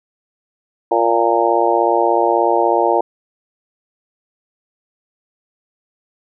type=harmonic tone with a mistuned harmonic; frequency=116.54 Hz; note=A#2; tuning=in tune; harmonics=3 / 4 / 5 / 6 / 7 / 8; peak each=-19 / -19 / -19 / -19 / -19 / -19 dBFS; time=0.91-3.01 s; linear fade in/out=5 ms; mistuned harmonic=8; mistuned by=-27 cents; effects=none